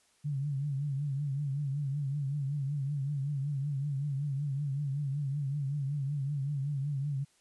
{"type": "tone with vibrato", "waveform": "sine", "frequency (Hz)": 141.1, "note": "C#3", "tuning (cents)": 31, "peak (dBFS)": -30, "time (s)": [0.24, 7.25], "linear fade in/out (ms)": 20, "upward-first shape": "triangle", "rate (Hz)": 5.3, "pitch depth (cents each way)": 110, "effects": ["white hiss -68 dBFS RMS until 7.4 s", "resampled to 24000 Hz"]}